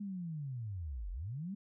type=linear two-way sweep; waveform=sine; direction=down then up; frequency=208 to 41.2 to 208 Hz; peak=-38 dBFS; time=0-1.55 s; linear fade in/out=10 ms; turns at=1.11 s; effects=none